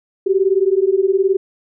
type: beating tone pair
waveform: sine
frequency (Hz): 376 / 395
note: F#4 / G4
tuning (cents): +28 / +13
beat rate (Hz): 19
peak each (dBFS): -15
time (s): 0.26-1.37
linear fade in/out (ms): 10
effects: none